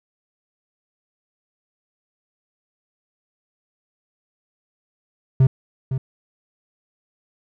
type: tone with echo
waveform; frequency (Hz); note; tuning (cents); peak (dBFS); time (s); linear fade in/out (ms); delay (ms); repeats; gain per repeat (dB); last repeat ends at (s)
triangle; 131.7; C3; +12; -8; 5.4-5.47; 5; 510; 1; -10; 5.98
effects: none